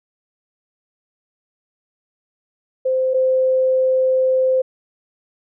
sine tone pair in turn, 519 / 519 Hz, C5 / C5, -14 / -14 cents, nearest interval unison, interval 0 cents, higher neither, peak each -15 / -13 dBFS, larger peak second, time 2.85-3.14 / 3.14-4.62 s, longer second, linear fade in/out 10 ms, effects none

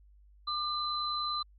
sine tone pair together, 1197 / 4035 Hz, D6 / B7, +33 / +36 cents, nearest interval octave + major sixth, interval 2103 cents, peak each -33 / -34 dBFS, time 0.47-1.43 s, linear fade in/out 10 ms, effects added 50 Hz sine -56 dBFS peak until 1.58 s

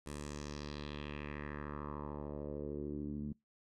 10% pulse tone with low-pass filter sweep, 73.42 Hz, D2, in tune, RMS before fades -43 dBFS, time 0.06-3.33 s, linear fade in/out 5 ms, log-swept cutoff 9800 to 210 Hz, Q 2.8, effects noise-tail reverb RT60 0.2 s tail -26 dB re dry

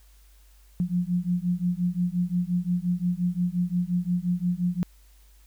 sine beating tone pair, 174.61 / 180.31 Hz, F3 / F#3, 0 / -44 cents, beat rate 5.7 Hz, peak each -26 dBFS, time 0.8-4.83 s, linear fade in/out 0 ms, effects added 50 Hz sine -52 dBFS peak until 5.46 s + white hiss -62 dBFS RMS until 5.46 s

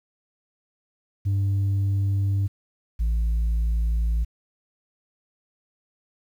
sine tone pair in turn, 98.6 / 56.02 Hz, G2 / A1, +11 / +32 cents, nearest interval minor seventh, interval 979 cents, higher first, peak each -17 dBFS, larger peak neither, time 1.25-2.48 / 2.99-4.25 s, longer second, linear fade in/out 20 ms, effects tanh soft clip ceiling -19 dBFS + 9-bit

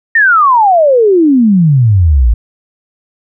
sine exponential sweep, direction down, 1864.7 to 52.7 Hz, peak -4 dBFS, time 0.15-2.34 s, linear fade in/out 5 ms, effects none

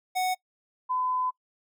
square / sine tone pair in turn, 740 / 1011.6 Hz, F#5 / B5, 0 / +41 cents, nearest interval perfect fourth, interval 541 cents, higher second, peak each -25 dBFS, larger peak neither, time 0.15-0.35 / 0.89-1.31 s, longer second, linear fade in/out 20 ms, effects noise-tail reverb RT60 0.1 s tail -23 dB re dry

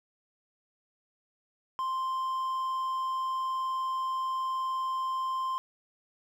triangle tone, 1046.5 Hz, C6, in tune, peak -27 dBFS, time 1.79-5.58 s, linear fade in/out 0 ms, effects none

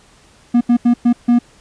triangle tone bursts at uneven times, 240 Hz, B3, 49 cents flat, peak -6 dBFS, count 5, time 0.54-0.61 / 0.69-0.77 / 0.85-0.94 / 1.05-1.13 / 1.28-1.39 s, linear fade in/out 10 ms, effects pink hiss -49 dBFS RMS until 1.6 s + resampled to 22050 Hz

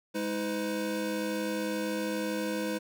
square tone cluster, 207.2 / 318.2 / 506 Hz, G#3 / D#4 / B4, -4 / +39 / +42 cents, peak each -36 / -35 / -35 dBFS, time 0.14-2.79 s, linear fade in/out 20 ms, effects none

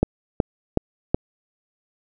click train, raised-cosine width 2 ms, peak -3 dBFS, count 4, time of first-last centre 0.03-1.145 s, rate 2.69 Hz, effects none

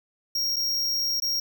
square tone with dropouts, 5588 Hz, F8, in tune, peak -24 dBFS, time 0.35-1.4 s, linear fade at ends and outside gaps 5 ms, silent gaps 0.561-0.565 / 1.201-1.221 s, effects none

